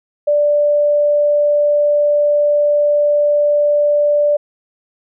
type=tone; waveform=sine; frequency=587.3 Hz; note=D5; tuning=in tune; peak=-10 dBFS; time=0.27-4.37 s; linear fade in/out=10 ms; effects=none